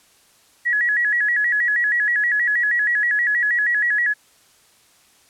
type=tone with vibrato; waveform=sine; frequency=1802 Hz; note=A6; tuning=41 cents sharp; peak=-16 dBFS; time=0.65-4.14 s; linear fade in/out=20 ms; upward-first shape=square; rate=6.3 Hz; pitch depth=110 cents each way; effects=white hiss -55 dBFS RMS until 5.29 s + low-pass 11000 Hz 12 dB/octave